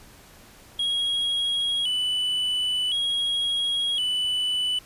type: tone with vibrato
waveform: triangle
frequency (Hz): 3136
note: G7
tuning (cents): 0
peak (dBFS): -21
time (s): 0.79-4.79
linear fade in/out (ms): 5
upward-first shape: square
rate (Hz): 0.47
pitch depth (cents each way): 86
effects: pink hiss -50 dBFS RMS until 4.85 s + resampled to 32000 Hz